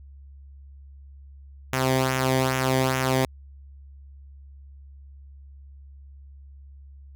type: tone with flanger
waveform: sawtooth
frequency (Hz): 130.81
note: C3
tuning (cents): 0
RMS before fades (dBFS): -23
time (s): 1.73-3.25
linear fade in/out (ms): 0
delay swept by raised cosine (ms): 0.22 to 0.76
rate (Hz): 2.4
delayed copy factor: -0.65
effects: added 69 Hz sine -43 dBFS peak until 7.15 s